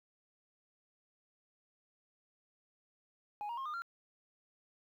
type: tone with pitch steps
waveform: sine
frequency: 830.6 / 943.1 / 1071 / 1216.1 / 1380.9 Hz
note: G#5 / A#5 / C6 / D#6 / F6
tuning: 0 / +20 / +40 / -40 / -20 cents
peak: -35 dBFS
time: 3.41-3.82 s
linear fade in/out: 0 ms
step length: 82 ms
effects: tanh soft clip ceiling -37 dBFS + 12-bit